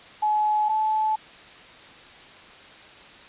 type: tone pair in turn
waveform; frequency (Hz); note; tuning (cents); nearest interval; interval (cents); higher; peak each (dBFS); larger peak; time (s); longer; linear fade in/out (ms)
sine; 850 / 866.4; G#5 / A5; +40 / -27; unison; 33; second; -19 / -20; first; 0.22-0.69 / 0.69-1.16; neither; 10
effects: white hiss -46 dBFS RMS until 3.28 s + resampled to 8000 Hz